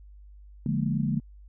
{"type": "chord", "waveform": "sine", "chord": "Bb dominant seventh", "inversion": "first", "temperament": "just", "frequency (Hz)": [145.68, 174.81, 209.8, 233.1], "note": ["D3", "F3", "Ab3", "Bb3"], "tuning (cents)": [-14, 2, 18, 0], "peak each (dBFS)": [-28, -31, -29, -31], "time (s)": [0.66, 1.2], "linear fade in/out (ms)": 2, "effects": ["added 50 Hz sine -46 dBFS peak until 1.48 s"]}